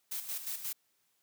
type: noise with tremolo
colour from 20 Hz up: blue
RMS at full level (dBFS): -37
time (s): 0.11-0.73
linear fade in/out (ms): 10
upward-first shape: square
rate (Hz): 5.6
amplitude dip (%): 60
effects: white hiss -75 dBFS RMS until 1.22 s + high-pass 100 Hz 12 dB/octave